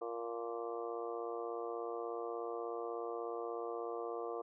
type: harmonic tone with a mistuned harmonic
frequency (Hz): 116.54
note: A#2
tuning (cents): 0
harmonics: 3 / 4 / 5 / 6 / 7 / 8 / 9 / 10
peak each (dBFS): -46 / -41 / -51 / -46 / -56 / -57 / -51 / -49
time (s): 0.01-4.42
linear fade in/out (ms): 10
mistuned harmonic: 8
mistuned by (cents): -56
effects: none